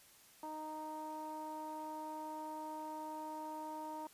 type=tone with low-pass filter; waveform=sawtooth; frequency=309.9 Hz; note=D#4; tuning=7 cents flat; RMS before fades=-45 dBFS; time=0.43-4.07 s; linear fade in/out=2 ms; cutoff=900 Hz; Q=6.8; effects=white hiss -63 dBFS RMS until 4.13 s + resampled to 32000 Hz